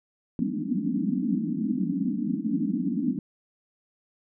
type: band-pass noise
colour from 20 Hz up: white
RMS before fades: -27 dBFS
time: 0.39-3.19 s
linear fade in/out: 2 ms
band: 170 to 300 Hz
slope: 96 dB/octave
effects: none